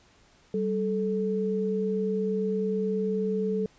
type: tone pair together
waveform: sine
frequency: 193.51 / 435.6 Hz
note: G3 / A4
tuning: -22 / -17 cents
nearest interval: octave + major second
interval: 1405 cents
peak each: -28 / -27 dBFS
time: 0.54-3.66 s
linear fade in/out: 2 ms
effects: pink hiss -60 dBFS RMS until 3.78 s + resampled to 16000 Hz